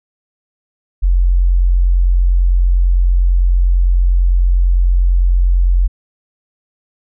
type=tone; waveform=sine; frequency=44.45 Hz; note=F1; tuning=31 cents sharp; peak=-8 dBFS; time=1.02-5.88 s; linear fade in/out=20 ms; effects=none